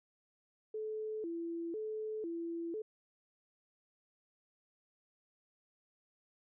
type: tone with vibrato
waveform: sine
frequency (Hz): 381.4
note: G4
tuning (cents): -47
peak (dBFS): -37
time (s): 0.74-2.82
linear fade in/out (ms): 5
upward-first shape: square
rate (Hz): 1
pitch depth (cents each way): 220
effects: none